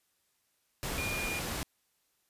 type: tone in noise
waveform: sine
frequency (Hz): 2423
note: D#7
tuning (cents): -47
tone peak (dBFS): -35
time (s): 0.98-1.39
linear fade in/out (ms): 0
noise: pink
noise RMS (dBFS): -36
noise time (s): 0.83-1.63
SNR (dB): -2
effects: white hiss -75 dBFS RMS until 2.29 s + resampled to 32000 Hz